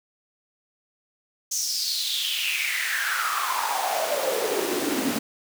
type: noise with high-pass filter sweep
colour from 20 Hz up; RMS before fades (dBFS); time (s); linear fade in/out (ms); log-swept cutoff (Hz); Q
pink; -26; 1.51-5.19; 10; 6300 to 230; 6
effects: none